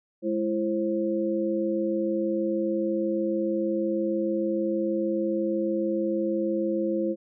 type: tone cluster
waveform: sine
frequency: 210.2 / 336.6 / 531 Hz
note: G#3 / E4 / C5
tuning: +21 / +36 / +25 cents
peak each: -30 / -26 / -29 dBFS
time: 0.22-7.16 s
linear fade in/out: 50 ms
effects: none